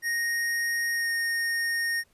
square tone with pitch glide, 1864.7 to 1849.7 Hz, A#6 to A#6, 0 to -14 cents, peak -26 dBFS, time 0.02-2.04 s, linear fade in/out 50 ms, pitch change -14 cents, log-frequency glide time 0.92-1.1 s, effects pink hiss -66 dBFS RMS until 2.13 s + resampled to 32000 Hz

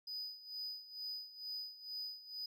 triangle tone with tremolo, 4978 Hz, D#8, in tune, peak -39 dBFS, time 0.07-2.46 s, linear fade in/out 5 ms, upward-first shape sine, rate 2.2 Hz, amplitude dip 80%, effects none

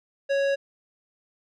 sine tone with tanh clipping, 554.4 Hz, C#5, in tune, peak -23 dBFS, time 0.29-0.56 s, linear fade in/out 20 ms, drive 15 dB, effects none

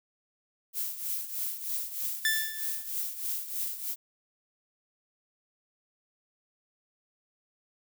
violet noise with tremolo, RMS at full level -31 dBFS, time 0.73-3.96 s, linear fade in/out 50 ms, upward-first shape triangle, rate 3.2 Hz, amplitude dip 75%
sawtooth tone with exponential decay, 1760 Hz, A6, in tune, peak -19 dBFS, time 2.25-2.9 s, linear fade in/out 1 ms, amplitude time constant 140 ms
effects none

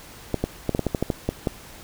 clicks, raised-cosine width 2 ms, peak -8 dBFS, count 11, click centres 0.343 / 0.44 / 0.693 / 0.749 / 0.793 / 0.867 / 0.948 / 1.026 / 1.102 / 1.29 / 1.472 s, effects pink hiss -44 dBFS RMS until 1.83 s

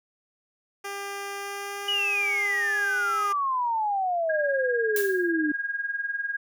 10% pulse tone with pitch glide, 400 to 404.4 Hz, G4 to G#4, +35 to -46 cents, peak -24 dBFS, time 0.84-3.33 s, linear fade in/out 10 ms, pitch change +19 cents, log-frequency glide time 1.38-2.26 s
sine exponential sweep, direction down, 2960 to 293.7 Hz, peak -23 dBFS, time 1.88-5.52 s, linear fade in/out 5 ms
sine tone with tremolo, 1632 Hz, G#6, 31 cents flat, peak -24 dBFS, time 4.29-6.37 s, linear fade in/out 10 ms, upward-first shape sine, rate 20 Hz, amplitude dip 75%
blue noise with exponential decay, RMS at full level -28 dBFS, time 4.96-5.32 s, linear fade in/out 2 ms, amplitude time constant 78 ms
effects none

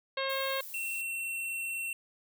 harmonic tone, 538 Hz, C5, 48 cents sharp, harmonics 1 / 2 / 3 / 4 / 5 / 6 / 7 / 8, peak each -34 / -37 / -39 / -40 / -41 / -42 / -42 / -43 dBFS, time 0.17-0.61 s, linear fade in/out 5 ms
violet noise, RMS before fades -44 dBFS, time 0.29-1.02 s, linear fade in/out 10 ms
square tone, 2712 Hz, E7, 49 cents sharp, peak -34 dBFS, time 0.74-1.93 s, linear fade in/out 2 ms
effects none

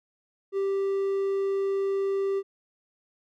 triangle tone, 392 Hz, G4, in tune, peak -22 dBFS, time 0.52-2.43 s, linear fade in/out 50 ms, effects none

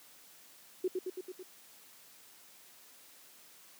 sine tone with echo, 369.1 Hz, F#4, 4 cents flat, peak -28 dBFS, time 0.84-0.88 s, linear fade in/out 5 ms, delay 110 ms, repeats 5, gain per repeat -3 dB, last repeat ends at 1.43 s, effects white hiss -58 dBFS RMS until 3.79 s + high-pass 150 Hz 12 dB/octave

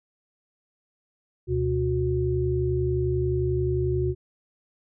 sine tone cluster, 72.9 / 124.2 / 364.5 Hz, D2 / B2 / F#4, -12 / +10 / -26 cents, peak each -28 / -26 / -25 dBFS, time 1.47-4.15 s, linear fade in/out 50 ms, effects none

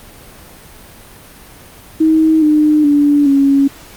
sine tone with pitch steps, 317.1 / 303.1 / 289.8 / 277 Hz, D#4 / D#4 / D4 / C#4, +33 / -45 / -23 / -1 cents, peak -7 dBFS, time 2-3.68 s, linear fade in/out 10 ms, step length 420 ms, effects pink hiss -38 dBFS RMS until 3.96 s + Opus 32 kbps

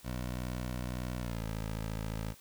15% pulse tone with pitch glide, 61.74 to 54.37 Hz, B1 to A1, 0 to -20 cents, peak -29 dBFS, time 0.03-2.35 s, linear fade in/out 50 ms, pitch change -220 cents, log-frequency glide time 1.19-1.44 s, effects white hiss -58 dBFS RMS until 2.4 s

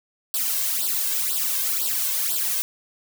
blue noise with flanger, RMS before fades -24 dBFS, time 0.34-2.62 s, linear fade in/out 0 ms, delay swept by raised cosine 0.22 to 1.92 ms, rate 2 Hz, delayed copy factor +0.85, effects none

